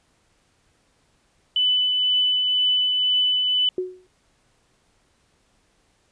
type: tone with tremolo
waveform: sine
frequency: 2997 Hz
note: F#7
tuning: 22 cents sharp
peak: -16 dBFS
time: 1.56-3.69 s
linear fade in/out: 2 ms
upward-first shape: triangle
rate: 2 Hz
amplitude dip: 30%
type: tone with exponential decay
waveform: sine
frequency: 367.7 Hz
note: F#4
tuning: 11 cents flat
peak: -19 dBFS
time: 3.78-4.07 s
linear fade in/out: 2 ms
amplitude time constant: 63 ms
effects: pink hiss -64 dBFS RMS until 6.11 s + resampled to 22050 Hz